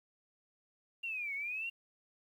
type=linear two-way sweep; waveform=sine; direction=down then up; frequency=2794 to 2177 to 2794 Hz; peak=-36 dBFS; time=1.03-1.7 s; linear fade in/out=10 ms; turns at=1.34 s; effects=11-bit